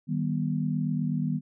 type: chord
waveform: sine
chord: Eb augmented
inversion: none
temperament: just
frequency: 155.56 / 194.45 / 243.1 Hz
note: Eb3 / G3 / B3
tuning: 0 / -14 / -27 cents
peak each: -28 / -31 / -30 dBFS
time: 0.07-1.41 s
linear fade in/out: 50 ms
effects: none